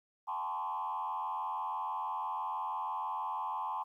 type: tone with frequency modulation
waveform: sine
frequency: 953 Hz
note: A#5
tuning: 38 cents sharp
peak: -33 dBFS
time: 0.27-3.84 s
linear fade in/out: 20 ms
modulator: 86.1 Hz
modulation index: 1.8
effects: tanh soft clip ceiling -29 dBFS + 12-bit